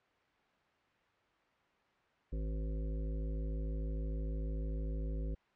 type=harmonic tone; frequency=53.3 Hz; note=G#1; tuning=46 cents sharp; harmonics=1 / 3 / 5 / 7 / 9 / 10; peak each=-35 / -45 / -49 / -52 / -54 / -55 dBFS; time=2.32-5.35 s; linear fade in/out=10 ms; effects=white hiss -70 dBFS RMS until 5.55 s + low-pass 2000 Hz 12 dB/octave